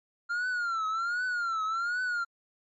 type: tone with vibrato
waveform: triangle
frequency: 1388 Hz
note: F6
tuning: 11 cents flat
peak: -26 dBFS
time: 0.29-2.25 s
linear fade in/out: 20 ms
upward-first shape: triangle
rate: 1.3 Hz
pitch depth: 150 cents each way
effects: MP3 32 kbps